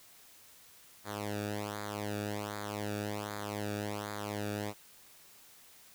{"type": "tone with flanger", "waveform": "sawtooth", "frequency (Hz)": 103.83, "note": "G#2", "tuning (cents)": 0, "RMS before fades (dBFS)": -38, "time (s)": [1.04, 4.74], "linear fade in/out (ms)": 50, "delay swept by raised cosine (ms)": [0.35, 0.98], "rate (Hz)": 1.3, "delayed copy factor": -0.85, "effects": ["white hiss -58 dBFS RMS until 5.94 s"]}